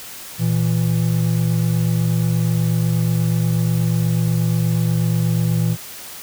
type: tone pair together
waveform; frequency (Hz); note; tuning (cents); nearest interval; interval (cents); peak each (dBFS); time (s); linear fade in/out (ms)
triangle; 116.54 / 164.81; A#2 / E3; 0 / 0; tritone; 600; -16; 0.38-5.77; 50
effects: white hiss -35 dBFS RMS until 6.22 s